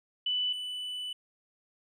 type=tone pair in turn; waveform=sine / triangle; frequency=2984 / 2984 Hz; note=F#7 / F#7; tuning=+14 / +14 cents; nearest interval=unison; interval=0 cents; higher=neither; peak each=-27 / -33 dBFS; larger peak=first; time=0.26-0.53 / 0.53-1.13 s; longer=second; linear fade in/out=5 ms; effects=none

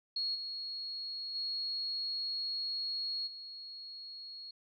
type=tone with level steps; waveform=sine; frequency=4314 Hz; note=C#8; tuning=48 cents flat; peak=-32 / -38 / -34 / -44 dBFS; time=0.16-4.51 s; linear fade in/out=5 ms; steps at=0.34 / 1.34 / 3.26 s; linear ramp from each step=20 ms; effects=none

